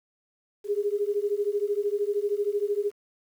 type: beating tone pair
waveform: sine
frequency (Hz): 403.7 / 416.7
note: G#4 / G#4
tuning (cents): -49 / +6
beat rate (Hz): 13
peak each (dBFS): -27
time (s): 0.64-2.92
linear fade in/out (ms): 50
effects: 9-bit